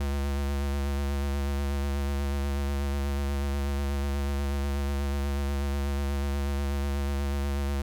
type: tone with vibrato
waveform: square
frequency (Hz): 70.1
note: C#2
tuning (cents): +20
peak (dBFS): -27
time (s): 0-7.82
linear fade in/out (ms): 5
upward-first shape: sine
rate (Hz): 8.2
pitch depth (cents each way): 28
effects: none